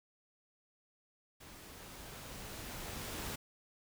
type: noise with level ramp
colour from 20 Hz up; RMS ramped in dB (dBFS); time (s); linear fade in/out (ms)
pink; -54 to -41; 1.4-3.36; 10
effects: none